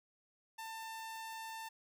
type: tone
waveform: sawtooth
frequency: 894 Hz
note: A5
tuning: 27 cents sharp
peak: -40 dBFS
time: 0.58-1.69 s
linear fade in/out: 10 ms
effects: none